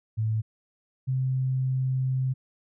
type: tone pair in turn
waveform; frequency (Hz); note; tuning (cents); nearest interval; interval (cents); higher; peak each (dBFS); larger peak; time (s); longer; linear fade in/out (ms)
sine; 110 / 130.5; A2 / C3; 0 / -4; minor third; 296; second; -23; neither; 0.17-0.42 / 1.07-2.34; second; 20
effects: none